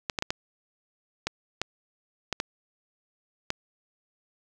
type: clicks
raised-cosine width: 0.2 ms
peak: -10 dBFS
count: 9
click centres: 0.098 / 0.188 / 0.224 / 0.305 / 1.27 / 1.616 / 2.327 / 2.401 / 3.504 s
effects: none